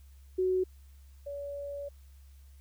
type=tone pair in turn; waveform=sine; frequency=371 / 568.3 Hz; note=F#4 / C#5; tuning=+5 / +43 cents; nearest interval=perfect fifth; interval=738 cents; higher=second; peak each=-25 / -36 dBFS; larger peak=first; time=0.38-0.64 / 1.26-1.89 s; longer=second; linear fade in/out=10 ms; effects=added 68 Hz sine -51 dBFS peak until 2.6 s + white hiss -68 dBFS RMS until 2.6 s